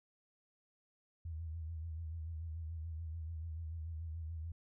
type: tone with vibrato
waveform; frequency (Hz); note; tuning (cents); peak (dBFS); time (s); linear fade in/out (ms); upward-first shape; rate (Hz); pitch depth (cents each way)
sine; 81; E2; -30; -40; 1.25-4.52; 5; sine; 6.9; 68
effects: none